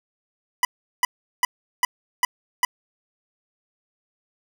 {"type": "tone bursts", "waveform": "25% pulse", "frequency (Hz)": 987.8, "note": "B5", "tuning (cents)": 0, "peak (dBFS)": -12, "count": 6, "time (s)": [0.63, 2.65], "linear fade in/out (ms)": 2, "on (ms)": 20, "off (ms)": 380, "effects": []}